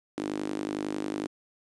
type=tone with high-pass filter; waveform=sawtooth; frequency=51 Hz; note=G#1; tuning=31 cents flat; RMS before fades=-33 dBFS; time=0.17-1.27 s; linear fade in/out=10 ms; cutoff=300 Hz; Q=4.4; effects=resampled to 22050 Hz + 10-bit